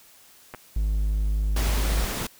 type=clicks; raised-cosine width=0.5 ms; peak=-22 dBFS; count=2; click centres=0.539 / 0.547 s
type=tone; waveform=triangle; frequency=51.91 Hz; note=G#1; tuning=in tune; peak=-19 dBFS; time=0.76-2.05 s; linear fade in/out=5 ms
type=noise; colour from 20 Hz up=pink; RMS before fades=-30 dBFS; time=1.56-2.27 s; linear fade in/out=5 ms
effects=white hiss -53 dBFS RMS until 2.39 s